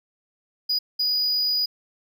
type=tone bursts at uneven times; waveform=triangle; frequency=4926 Hz; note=D#8; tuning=18 cents flat; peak=-19 dBFS; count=2; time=0.69-0.79 / 0.99-1.66 s; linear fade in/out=10 ms; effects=none